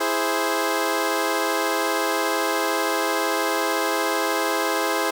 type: chord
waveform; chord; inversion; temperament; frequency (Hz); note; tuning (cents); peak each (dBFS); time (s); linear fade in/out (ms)
15% pulse; E augmented; none; equal; 329.6 / 415.3 / 523.3; E4 / G#4 / B#4; 0 / 0 / 0; -19; 0-5.11; 10
effects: none